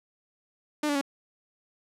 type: tone with pitch steps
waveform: sawtooth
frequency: 299.9 / 288.7 / 277.9 Hz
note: D4 / D4 / C#4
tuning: +36 / -30 / +4 cents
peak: -21 dBFS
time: 0.83-1.013 s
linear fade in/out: 5 ms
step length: 61 ms
effects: low-pass 11000 Hz 12 dB/octave